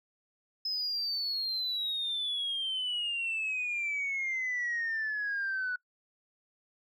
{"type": "exponential sweep", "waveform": "sine", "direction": "down", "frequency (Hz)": [5130, 1472], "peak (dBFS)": -29, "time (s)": [0.65, 5.76], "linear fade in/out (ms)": 5, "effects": ["noise-tail reverb RT60 0.1 s tail -24 dB re dry", "tanh soft clip ceiling -27 dBFS"]}